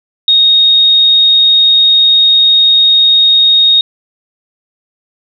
sine tone, 3729 Hz, A#7, in tune, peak -4 dBFS, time 0.28-3.81 s, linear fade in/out 2 ms, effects none

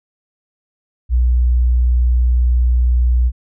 sine tone, 61 Hz, B1, 21 cents flat, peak -10 dBFS, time 1.09-3.32 s, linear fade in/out 50 ms, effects none

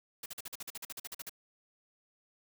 white noise bursts, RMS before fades -42 dBFS, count 15, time 0.23-1.295 s, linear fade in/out 5 ms, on 29 ms, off 45 ms, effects none

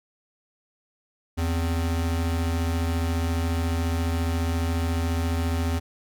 square tone pair together, 82.4 / 261.6 Hz, E2 / C4, 0 / 0 cents, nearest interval octave + minor sixth, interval 2000 cents, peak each -24 / -33 dBFS, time 1.37-5.8 s, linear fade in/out 20 ms, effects none

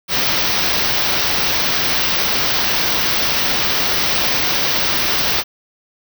white band-stop noise, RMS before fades -17 dBFS, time 0.08-5.44 s, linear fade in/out 50 ms, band 6000 to 16000 Hz, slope 96 dB/octave, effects none

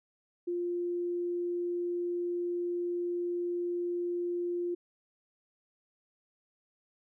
sine tone, 350 Hz, F4, 4 cents sharp, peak -30 dBFS, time 0.47-4.75 s, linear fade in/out 10 ms, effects none

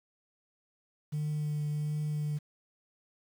sine tone with vibrato, 150 Hz, D3, 37 cents sharp, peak -28 dBFS, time 1.12-2.39 s, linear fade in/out 20 ms, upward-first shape triangle, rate 1.4 Hz, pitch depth 15 cents each way, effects tanh soft clip ceiling -28 dBFS + 9-bit

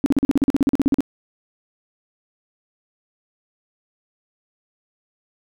sine tone bursts, 275.9 Hz, C#4, 8 cents flat, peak -12 dBFS, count 16, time 0.04-1.006 s, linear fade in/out 0 ms, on 21 ms, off 42 ms, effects none

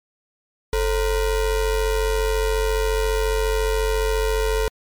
square ring-modulated tone, 244.2 Hz, B3, 19 cents flat, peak -16 dBFS, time 0.73-4.68 s, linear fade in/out 0 ms, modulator 197 Hz, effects MP3 96 kbps

